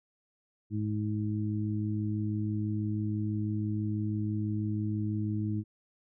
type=harmonic tone; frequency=106.1 Hz; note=G#2; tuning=38 cents sharp; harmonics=1 / 2 / 3; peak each=-31 / -34 / -36 dBFS; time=0.7-5.64 s; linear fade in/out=50 ms; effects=none

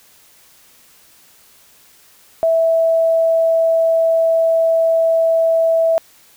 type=tone; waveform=sine; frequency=656 Hz; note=E5; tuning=9 cents flat; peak=-11 dBFS; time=2.43-5.98 s; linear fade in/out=0 ms; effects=white hiss -49 dBFS RMS until 6.36 s

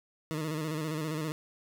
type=tone with vibrato; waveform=20% pulse; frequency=155.56 Hz; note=D#3; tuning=in tune; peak=-27 dBFS; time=0.31-1.32 s; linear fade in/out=0 ms; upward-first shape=square; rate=15 Hz; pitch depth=51 cents each way; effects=none

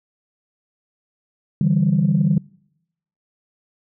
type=tone cluster; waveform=sine; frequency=145.8 / 164.2 / 195.7 Hz; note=D3 / E3 / G3; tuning=-12 / -6 / -3 cents; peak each=-18 dBFS; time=1.61-2.38 s; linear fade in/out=2 ms; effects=noise-tail reverb RT60 0.8 s tail -25 dB re dry + tanh soft clip ceiling -7 dBFS

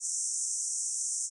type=band-pass noise; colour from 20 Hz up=white; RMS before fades=-33 dBFS; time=0-1.3 s; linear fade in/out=50 ms; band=5700 to 9100 Hz; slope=96 dB/octave; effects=none

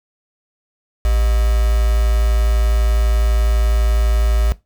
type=tone with quantisation; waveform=sine; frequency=56 Hz; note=A1; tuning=31 cents sharp; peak=-12 dBFS; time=1.05-4.52 s; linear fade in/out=0 ms; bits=4; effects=noise-tail reverb RT60 0.2 s tail -18 dB re dry

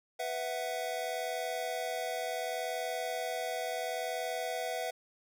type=chord; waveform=square; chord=B suspended fourth; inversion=none; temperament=equal with one note detuned; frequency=496.7 / 659.3 / 740 Hz; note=B4 / E5 / F#5; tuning=+10 / 0 / 0 cents; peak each=-40 / -38 / -39 dBFS; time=0.19-4.91 s; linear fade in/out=10 ms; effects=none

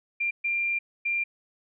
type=tone bursts at uneven times; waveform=sine; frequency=2384 Hz; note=D7; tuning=25 cents sharp; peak=-24 dBFS; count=3; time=0.2-0.31 / 0.44-0.79 / 1.05-1.24 s; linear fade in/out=10 ms; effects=none

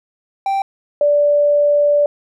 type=tone pair in turn; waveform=triangle / sine; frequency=783 / 583.5 Hz; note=G5 / D5; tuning=-2 / -11 cents; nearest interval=perfect fourth; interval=509 cents; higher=first; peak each=-13 / -10 dBFS; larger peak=second; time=0.46-0.62 / 1.01-2.06 s; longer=second; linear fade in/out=2 ms; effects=none

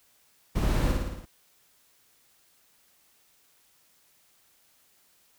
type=noise with echo; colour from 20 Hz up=brown; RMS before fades=-26 dBFS; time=0.55-0.92 s; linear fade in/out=10 ms; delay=56 ms; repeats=6; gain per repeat=-3 dB; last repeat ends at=1.256 s; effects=white hiss -64 dBFS RMS until 5.38 s

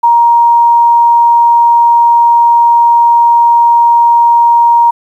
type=tone; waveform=sine; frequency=940 Hz; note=A#5; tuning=14 cents sharp; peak=-3 dBFS; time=0.03-4.91 s; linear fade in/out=10 ms; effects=7-bit

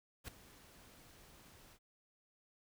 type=noise with ADSR envelope; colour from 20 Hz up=pink; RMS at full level=-45 dBFS; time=0.24-1.79 s; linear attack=41 ms; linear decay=4 ms; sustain=-16 dB; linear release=62 ms; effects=none

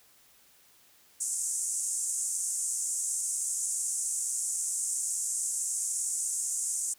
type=band-pass noise; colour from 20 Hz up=white; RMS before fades=-32 dBFS; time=1.2-6.94 s; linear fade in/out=10 ms; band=6700 to 9300 Hz; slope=48 dB/octave; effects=white hiss -61 dBFS RMS until 6.98 s

